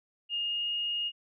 sine tone with pitch glide, 2837 to 2853 Hz, F7 to F7, +27 to +36 cents, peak -29 dBFS, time 0.29-1.12 s, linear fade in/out 50 ms, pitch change +9 cents, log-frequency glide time 0.4-0.67 s, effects none

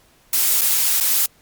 blue noise with dropouts, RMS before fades -17 dBFS, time 0.33-1.26 s, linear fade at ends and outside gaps 2 ms, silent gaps 0.611-0.616 / 1.002-1.008 s, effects pink hiss -55 dBFS RMS until 1.41 s + MP3 96 kbps

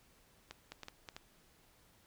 clicks, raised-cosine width 0.2 ms, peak -28 dBFS, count 6, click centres 0.51 / 0.72 / 0.833 / 0.884 / 1.088 / 1.165 s, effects pink hiss -67 dBFS RMS until 2.06 s

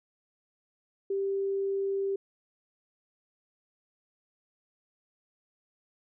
sine tone, 392.5 Hz, G4, 2 cents sharp, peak -27 dBFS, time 1.1-2.16 s, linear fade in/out 5 ms, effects none

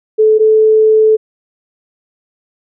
sine tone pair in turn, 434 / 435.6 Hz, A4 / A4, -24 / -17 cents, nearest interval unison, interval 7 cents, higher second, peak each -5 dBFS, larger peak neither, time 0.18-0.39 / 0.39-1.17 s, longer second, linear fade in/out 20 ms, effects none

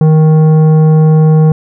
triangle tone with tanh clipping, 156.4 Hz, D#3, 9 cents sharp, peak -5 dBFS, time 0.01-1.52 s, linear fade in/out 2 ms, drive 15 dB, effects none

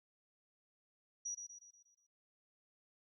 sine tone with echo, 5800 Hz, F#8, 35 cents flat, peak -38 dBFS, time 1.25-1.35 s, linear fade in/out 10 ms, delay 120 ms, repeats 6, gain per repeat -6 dB, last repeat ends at 2.07 s, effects noise-tail reverb RT60 0.2 s tail -24 dB re dry

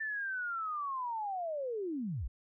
sine linear sweep, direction down, 1786 to 40.47 Hz, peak -34 dBFS, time 0-2.28 s, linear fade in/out 10 ms, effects none

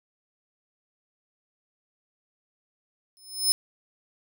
20% pulse tone with exponential growth, 5200 Hz, E8, 24 cents flat, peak -11 dBFS, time 3.17-3.52 s, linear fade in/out 0 ms, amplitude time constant 75 ms, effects none

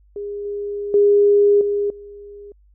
sine tone with level steps, 408.1 Hz, G#4, 30 cents flat, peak -25 / -23 / -10 / -17 / -35 dBFS, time 0.16-2.52 s, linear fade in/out 2 ms, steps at 0.45 / 0.94 / 1.61 / 1.9 s, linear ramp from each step 2 ms, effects added 50 Hz sine -50 dBFS peak until 2.74 s

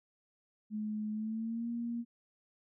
sine tone with pitch glide, 213.3 to 235.3 Hz, G#3 to A#3, +46 to +16 cents, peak -34 dBFS, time 0.7-2.05 s, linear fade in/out 50 ms, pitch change +170 cents, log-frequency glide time 1.12-1.69 s, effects none

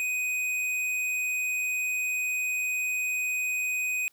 sine tone with hard clipping, 2499 Hz, D#7, 7 cents sharp, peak -28 dBFS, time 0-4.08 s, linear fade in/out 0 ms, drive 11 dB, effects white hiss -66 dBFS RMS until 4.12 s

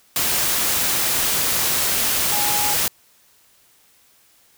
sine tone in noise, 830.6 Hz, G#5, in tune, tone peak -25 dBFS, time 2.32-2.74 s, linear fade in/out 2 ms, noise white, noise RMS -20 dBFS, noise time 0.16-2.88 s, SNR -8 dB, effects white hiss -56 dBFS RMS until 4.57 s

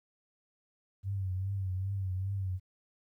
sine tone with vibrato, 95.6 Hz, G2, 43 cents flat, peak -31 dBFS, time 1.03-2.6 s, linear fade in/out 50 ms, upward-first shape triangle, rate 2.5 Hz, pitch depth 78 cents each way, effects 12-bit

